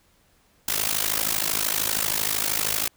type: noise with amplitude modulation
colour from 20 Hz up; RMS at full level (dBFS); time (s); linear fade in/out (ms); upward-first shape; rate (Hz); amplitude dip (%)
white; -21; 0.68-2.88; 5; sine; 52.9; 90
effects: pink hiss -62 dBFS RMS until 2.96 s